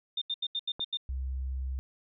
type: tone bursts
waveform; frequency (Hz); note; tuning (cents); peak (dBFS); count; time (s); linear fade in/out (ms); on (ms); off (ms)
sine; 3621; A7; +49; -29; 7; 0.17-0.972; 5; 46; 80
type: click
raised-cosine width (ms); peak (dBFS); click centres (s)
1; -27; 0.795
type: tone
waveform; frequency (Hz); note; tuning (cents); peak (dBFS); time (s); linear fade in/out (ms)
sine; 65.41; C2; 0; -31; 1.09-1.79; 0
effects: none